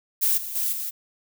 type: noise with level steps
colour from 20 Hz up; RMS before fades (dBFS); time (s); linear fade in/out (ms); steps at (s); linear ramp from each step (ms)
violet; -21 / -33 / -25 / -30; 0.21-0.91; 20; 0.37 / 0.55 / 0.72; 10
effects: none